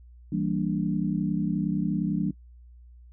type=chord; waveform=sine; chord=E half-diminished seventh; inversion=none; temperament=equal; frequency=164.81 / 196 / 233.1 / 293.7 Hz; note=E3 / G3 / Bb3 / D4; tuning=0 / 0 / 0 / 0 cents; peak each=-29 / -28 / -32 / -30 dBFS; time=0.32-2.31 s; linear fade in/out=5 ms; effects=noise-tail reverb RT60 0.1 s tail -20 dB re dry + added 60 Hz sine -47 dBFS peak until 3.12 s